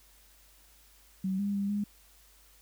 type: tone with pitch steps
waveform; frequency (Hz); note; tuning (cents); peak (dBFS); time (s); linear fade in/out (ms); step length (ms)
sine; 189.8 / 201.9 / 199.5 / 205.3; F#3 / G#3 / G3 / G#3; +44 / -49 / +31 / -20; -28; 1.24-1.84; 5; 150
effects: added 50 Hz sine -62 dBFS peak until 2.61 s + white hiss -61 dBFS RMS until 2.61 s